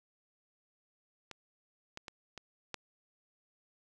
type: clicks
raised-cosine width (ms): 0.2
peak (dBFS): -27 / -25 / -26 / -27 / -20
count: 5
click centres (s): 1.313 / 1.974 / 2.082 / 2.377 / 2.743
effects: none